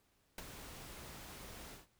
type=noise with ADSR envelope; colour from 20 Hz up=pink; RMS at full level=-42 dBFS; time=0.38-1.87 s; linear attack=3 ms; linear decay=20 ms; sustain=-9 dB; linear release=160 ms; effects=pink hiss -75 dBFS RMS until 1.99 s